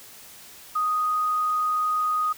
sine tone, 1244.5 Hz, D#6, in tune, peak -21 dBFS, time 0.75-2.33 s, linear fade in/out 10 ms, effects white hiss -46 dBFS RMS until 2.37 s

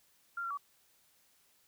sine tone with pitch steps, 1389 / 1367 / 1142 Hz, F6 / F6 / D6, -10 / -37 / -49 cents, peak -35 dBFS, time 0.37-0.574 s, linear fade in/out 5 ms, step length 68 ms, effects white hiss -69 dBFS RMS until 1.67 s

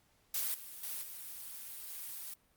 blue noise with level steps, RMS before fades -35 / -48 / -40 / -46 / -44 dBFS, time 0.34-2.34 s, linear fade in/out 5 ms, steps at 0.54 / 0.83 / 1.02 / 1.88 s, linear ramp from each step 5 ms, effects pink hiss -71 dBFS RMS until 2.56 s + Opus 48 kbps

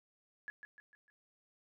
sine tone with echo, 1697 Hz, G#6, 37 cents sharp, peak -40 dBFS, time 0.48-0.5 s, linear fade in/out 0 ms, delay 150 ms, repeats 4, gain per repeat -7 dB, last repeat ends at 1.1 s, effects none

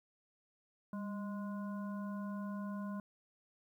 harmonic tone with a mistuned harmonic, 207.7 Hz, G#3, in tune, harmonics 1 / 3 / 5 / 7, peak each -39 / -51 / -50 / -56 dBFS, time 0.93-3 s, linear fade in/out 2 ms, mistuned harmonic 1, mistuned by -65 cents, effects 12-bit

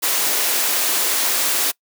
white high-pass noise, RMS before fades -19 dBFS, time 0.02-1.72 s, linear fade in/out 20 ms, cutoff 280 Hz, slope 24 dB/octave, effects noise-tail reverb RT60 0.1 s tail -24 dB re dry

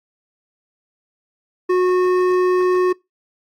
sine tone with hard clipping, 364.9 Hz, F#4, 24 cents flat, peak -15 dBFS, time 1.69-2.93 s, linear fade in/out 10 ms, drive 10 dB, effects noise-tail reverb RT60 0.2 s tail -23 dB re dry + AAC 64 kbps

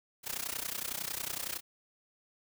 white noise with amplitude modulation, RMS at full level -34 dBFS, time 0.23-1.61 s, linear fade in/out 50 ms, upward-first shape sine, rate 30.9 Hz, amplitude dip 90%, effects none

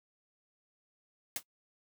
white noise with exponential decay, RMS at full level -31 dBFS, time 1.36-1.43 s, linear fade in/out 2 ms, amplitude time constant 15 ms, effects noise-tail reverb RT60 0.1 s tail -23 dB re dry + high-pass 100 Hz 12 dB/octave

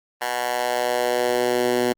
10% pulse tone with high-pass filter sweep, 122.9 Hz, B2, 8 cents flat, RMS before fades -22 dBFS, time 0.21-1.93 s, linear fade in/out 10 ms, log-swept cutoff 930 to 290 Hz, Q 1.7, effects Opus 24 kbps

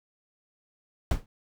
brown noise with exponential decay, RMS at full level -19 dBFS, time 1.11-1.26 s, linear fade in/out 2 ms, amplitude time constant 31 ms, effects none

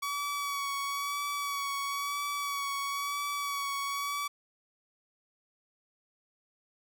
sawtooth tone with vibrato, 1133 Hz, C#6, 37 cents sharp, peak -28 dBFS, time 0.02-4.28 s, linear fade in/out 10 ms, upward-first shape sine, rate 1 Hz, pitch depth 24 cents each way, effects none

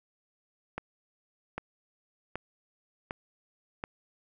accelerating click train, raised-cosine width 0.5 ms, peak -19 dBFS, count 5, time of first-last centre 0.78-3.839 s, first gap 800 ms, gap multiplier 0.97, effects none

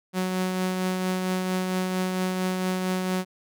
sawtooth tone with tremolo, 185 Hz, F#3, in tune, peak -19 dBFS, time 0.13-3.25 s, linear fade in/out 50 ms, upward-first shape triangle, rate 4.4 Hz, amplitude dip 35%, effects none

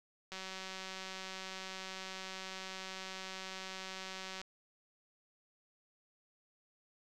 click train, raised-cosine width 0.2 ms, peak -27 dBFS, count 775, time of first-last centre 0.32-4.415 s, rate 189 Hz, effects none

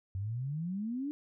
sine exponential sweep, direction up, 92.5 to 300 Hz, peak -33 dBFS, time 0.15-1.11 s, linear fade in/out 0 ms, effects none

